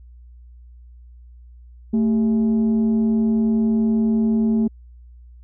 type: tone pair together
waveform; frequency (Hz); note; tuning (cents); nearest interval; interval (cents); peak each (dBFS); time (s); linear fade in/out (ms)
sine; 222.4 / 396.3; A3 / G4; +19 / +19; minor seventh; 1000; -14 / -26; 1.93-4.68; 10
effects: tanh soft clip ceiling -12 dBFS + added 60 Hz sine -41 dBFS peak until 5.43 s